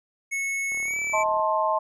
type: tone with pitch glide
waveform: square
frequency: 2198 to 2310 Hz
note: C#7 to D7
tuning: -15 to -29 cents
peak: -26 dBFS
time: 0.31-1.24 s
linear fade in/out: 20 ms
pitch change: +86 cents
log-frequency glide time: 0.84-0.98 s
type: click train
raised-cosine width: 1 ms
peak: -32 dBFS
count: 26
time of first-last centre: 0.72-1.396 s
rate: 37 Hz
type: chord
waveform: sine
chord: A diminished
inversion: second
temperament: just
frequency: 633.6 / 880 / 1056 Hz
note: Eb5 / A5 / C6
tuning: +31 / 0 / +16 cents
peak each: -25 dBFS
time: 1.13-1.79 s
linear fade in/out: 10 ms
effects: resampled to 24000 Hz